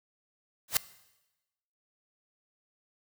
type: noise with exponential growth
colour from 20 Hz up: white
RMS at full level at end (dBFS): -20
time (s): 0.68-0.77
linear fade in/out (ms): 2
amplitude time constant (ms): 18
effects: noise-tail reverb RT60 1.0 s tail -18 dB re dry + high-pass 60 Hz 12 dB/octave